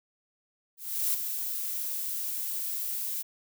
violet noise with ADSR envelope, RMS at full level -26 dBFS, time 0.77-3.23 s, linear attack 370 ms, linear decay 8 ms, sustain -7 dB, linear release 20 ms, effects none

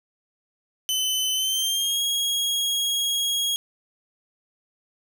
sawtooth tone with pitch glide, 3037 to 3293 Hz, F#7 to G#7, +44 to -15 cents, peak -19 dBFS, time 0.89-3.56 s, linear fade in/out 0 ms, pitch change +141 cents, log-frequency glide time 1.34-2.01 s, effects none

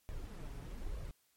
brown noise with flanger, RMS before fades -43 dBFS, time 0.09-1.11 s, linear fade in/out 0 ms, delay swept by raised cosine 1.7 to 7.3 ms, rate 1.1 Hz, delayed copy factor +0.6, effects white hiss -74 dBFS RMS until 1.36 s + MP3 64 kbps

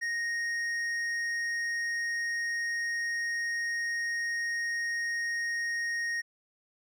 sine tone with hard clipping, 1864.7 Hz, A#6, in tune, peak -31 dBFS, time 0.01-6.22 s, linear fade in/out 20 ms, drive 7 dB, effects none

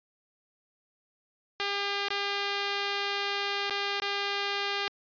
5% pulse tone with dropouts, 401.8 Hz, G4, 43 cents sharp, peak -17 dBFS, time 1.6-4.88 s, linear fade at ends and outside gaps 0 ms, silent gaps 2.084-2.105 / 3.698-3.707 / 4-4.02 s, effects resampled to 11025 Hz

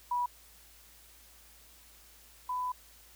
sine tone pair in turn, 976 / 998.8 Hz, B5 / B5, -21 / +19 cents, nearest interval unison, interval 40 cents, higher second, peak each -28 / -31 dBFS, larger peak first, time 0.11-0.26 / 2.49-2.72 s, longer second, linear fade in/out 5 ms, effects added 56 Hz sine -62 dBFS peak until 3.15 s + white hiss -58 dBFS RMS until 3.15 s

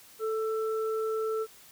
sine tone pair together, 440 / 1331.1 Hz, A4 / E6, 0 / +16 cents, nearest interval octave + perfect fifth, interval 1916 cents, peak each -28 / -37 dBFS, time 0.19-1.47 s, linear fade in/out 50 ms, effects white hiss -54 dBFS RMS until 1.71 s

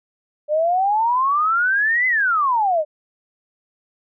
sine exponential two-way sweep, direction up then down, 587.3 to 2056 to 587.3 Hz, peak -15 dBFS, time 0.48-2.85 s, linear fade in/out 50 ms, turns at 2.07 s, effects none

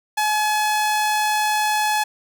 sawtooth tone, 850 Hz, G#5, 40 cents sharp, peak -14 dBFS, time 0.17-2.04 s, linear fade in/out 10 ms, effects none

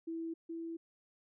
sine tone pair in turn, 328.9 / 331 Hz, E4 / E4, -4 / +7 cents, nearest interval unison, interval 11 cents, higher second, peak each -37 / -39 dBFS, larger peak first, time 0.07-0.34 / 0.49-0.77 s, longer second, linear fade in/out 10 ms, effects none

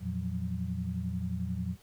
sine tone cluster, 85.5 / 116 / 173.2 / 184.4 Hz, F2 / A#2 / F3 / F#3, -36 / -8 / -14 / -6 cents, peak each -36 / -38 / -39 / -35 dBFS, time 0-1.77 s, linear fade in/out 50 ms, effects pink hiss -61 dBFS RMS until 1.82 s

